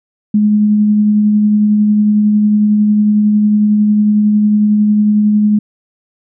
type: tone with tremolo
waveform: sine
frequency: 210 Hz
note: G#3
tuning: 19 cents sharp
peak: -6 dBFS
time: 0.34-5.59 s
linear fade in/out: 5 ms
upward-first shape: triangle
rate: 11 Hz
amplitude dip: 25%
effects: none